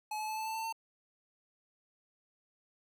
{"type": "tone with pitch steps", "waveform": "square", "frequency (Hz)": [854, 861.4, 868.9, 876.5, 884.1, 891.8, 899.6], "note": ["G#5", "A5", "A5", "A5", "A5", "A5", "A5"], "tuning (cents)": [48, -37, -22, -7, 8, 23, 38], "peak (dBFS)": -36, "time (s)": [0.11, 0.726], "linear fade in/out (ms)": 5, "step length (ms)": 88, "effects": []}